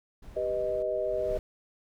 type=noise; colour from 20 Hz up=brown; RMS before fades=-47 dBFS; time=0.22-0.83 s; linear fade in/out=10 ms
type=chord; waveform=sine; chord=G augmented; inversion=none; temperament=equal; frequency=392 / 493.9 / 622.3 Hz; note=G4 / B4 / D#5; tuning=0 / 0 / 0 cents; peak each=-34 / -33 / -29 dBFS; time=0.36-1.38 s; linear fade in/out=10 ms
type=noise with exponential growth; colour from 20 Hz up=brown; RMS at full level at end=-37 dBFS; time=0.37-1.39 s; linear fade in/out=1 ms; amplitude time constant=220 ms
effects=none